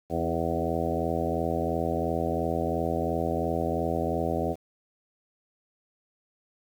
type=harmonic tone with a mistuned harmonic; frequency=82.9 Hz; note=E2; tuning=10 cents sharp; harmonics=1 / 2 / 3 / 4 / 5 / 6 / 7 / 8 / 9; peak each=-34 / -34 / -34 / -34 / -34 / -34 / -34 / -34 / -34 dBFS; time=0.09-4.56 s; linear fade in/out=50 ms; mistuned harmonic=4; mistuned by=-15 cents; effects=9-bit